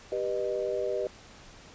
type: chord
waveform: sine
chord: G augmented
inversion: none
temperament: just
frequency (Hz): 392 / 490 / 612.5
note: G4 / B4 / D#5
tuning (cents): 0 / -14 / -27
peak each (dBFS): -32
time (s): 0.12-1.07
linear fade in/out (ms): 2
effects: pink hiss -51 dBFS RMS until 1.74 s + resampled to 16000 Hz